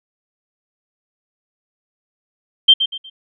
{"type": "tone with echo", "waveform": "sine", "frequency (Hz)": 3154, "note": "G7", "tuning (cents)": 10, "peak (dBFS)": -4, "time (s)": [2.68, 2.74], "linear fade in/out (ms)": 10, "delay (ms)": 120, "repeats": 3, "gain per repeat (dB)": -10, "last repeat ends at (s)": 3.1, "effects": []}